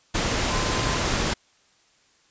sine tone in noise, 1031 Hz, C6, 26 cents flat, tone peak -32 dBFS, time 0.49-0.97 s, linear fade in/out 10 ms, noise pink, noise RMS -24 dBFS, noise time 0.14-1.34 s, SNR -11 dB, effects white hiss -61 dBFS RMS until 2.3 s + resampled to 16000 Hz

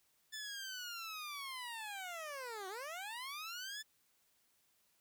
15% pulse linear two-way sweep, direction down then up, 1760 to 364.7 to 1760 Hz, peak -37 dBFS, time 0.32-3.83 s, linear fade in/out 20 ms, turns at 2.68 s, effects white hiss -75 dBFS RMS until 5 s

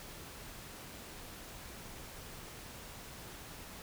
silence, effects pink hiss -49 dBFS RMS until 3.82 s

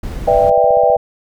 brown noise, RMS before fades -24 dBFS, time 0.03-0.5 s, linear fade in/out 5 ms
sine chord, E minor seventh, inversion second, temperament just, 494.4 / 593.3 / 659.3 / 791.1 Hz, B4 / D5 / E5 / G5, +2 / +18 / 0 / +16 cents, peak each -14 dBFS, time 0.27-0.97 s, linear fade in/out 10 ms
click train, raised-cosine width 5 ms, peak -23 dBFS, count 11, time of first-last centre 0.32-0.965 s, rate 15.5 Hz
effects none

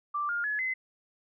sine tone with pitch steps, 1174.7 / 1413.2 / 1700.1 / 2045 Hz, D6 / F6 / G#6 / C7, 0 / +20 / +40 / -40 cents, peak -28 dBFS, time 0.14-0.74 s, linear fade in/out 10 ms, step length 150 ms, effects none

